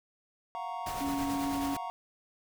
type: chord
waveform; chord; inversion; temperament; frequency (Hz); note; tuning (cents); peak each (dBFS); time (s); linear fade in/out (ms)
triangle; Gb major seventh; third; equal; 698.5 / 740 / 932.3 / 1108.7; F5 / Gb5 / Bb5 / Db6; 0 / 0 / 0 / 0; -39 / -39 / -37 / -41; 0.55-1.9; 0
type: noise with tremolo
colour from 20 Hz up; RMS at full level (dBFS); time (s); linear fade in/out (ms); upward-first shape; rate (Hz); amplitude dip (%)
pink; -39; 0.86-1.77; 5; sine; 9.2; 40
type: tone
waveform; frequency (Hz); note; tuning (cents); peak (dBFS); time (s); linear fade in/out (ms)
sine; 279.6; C#4; +15; -31; 1-1.76; 20
effects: none